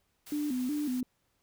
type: noise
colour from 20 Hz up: white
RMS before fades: -48 dBFS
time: 0.26-1.01 s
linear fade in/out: 10 ms
type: tone with vibrato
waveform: sine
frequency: 273.3 Hz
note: C#4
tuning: 24 cents flat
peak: -29 dBFS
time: 0.32-1.03 s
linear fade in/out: 2 ms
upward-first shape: square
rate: 2.7 Hz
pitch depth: 140 cents each way
effects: pink hiss -75 dBFS RMS until 1.42 s